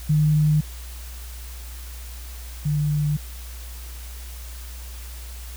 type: tone pair in turn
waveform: sine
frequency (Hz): 151.9 / 148.77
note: D#3 / D3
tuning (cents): -41 / +23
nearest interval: unison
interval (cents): 36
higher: first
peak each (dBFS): -15 / -19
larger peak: first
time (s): 0.09-0.61 / 2.65-3.17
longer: neither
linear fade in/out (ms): 10
effects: added 60 Hz sine -34 dBFS peak until 5.56 s + white hiss -43 dBFS RMS until 5.56 s